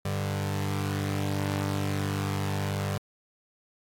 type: tone pair together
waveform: sawtooth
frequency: 98.38 / 147.4 Hz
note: G2 / D3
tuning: +7 / +7 cents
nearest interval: perfect fifth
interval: 700 cents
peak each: -25 / -28 dBFS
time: 0.05-2.98 s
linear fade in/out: 5 ms
effects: AAC 48 kbps